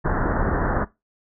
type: low-pass noise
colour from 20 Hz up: pink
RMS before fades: -22 dBFS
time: 0.04-0.85 s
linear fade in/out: 20 ms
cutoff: 1800 Hz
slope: 96 dB/octave
effects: noise-tail reverb RT60 0.2 s tail -18 dB re dry